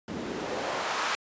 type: noise with band-pass filter sweep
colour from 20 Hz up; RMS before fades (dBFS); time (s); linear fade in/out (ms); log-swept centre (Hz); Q
white; -32; 0.08-1.15; 0; 200 to 1300; 1.2
effects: resampled to 16000 Hz